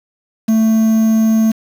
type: tone with quantisation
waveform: triangle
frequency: 221.4 Hz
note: A3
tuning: 11 cents sharp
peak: -7 dBFS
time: 0.48-1.52 s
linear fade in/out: 10 ms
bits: 5
effects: none